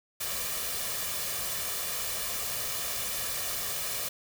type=noise with comb filter; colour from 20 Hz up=white; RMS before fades=-33 dBFS; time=0.2-4.09 s; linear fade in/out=10 ms; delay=1.7 ms; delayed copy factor=+0.55; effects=none